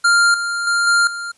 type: tone with level steps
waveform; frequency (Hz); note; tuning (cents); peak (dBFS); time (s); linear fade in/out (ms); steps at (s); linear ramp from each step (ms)
square; 1396.9; F6; 0; -11 / -20 / -15 / -12 / -25; 0.04-1.32; 10; 0.34 / 0.67 / 0.87 / 1.07; 2
effects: white hiss -56 dBFS RMS until 1.37 s + resampled to 24000 Hz